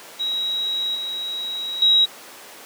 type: tone with level steps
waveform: sine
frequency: 3839 Hz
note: B7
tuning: 50 cents flat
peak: -21 / -25 / -12 dBFS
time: 0.19-2.06 s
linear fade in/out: 20 ms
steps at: 0.95 / 1.82 s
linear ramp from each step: 2 ms
effects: pink hiss -40 dBFS RMS until 2.65 s + high-pass 400 Hz 12 dB/octave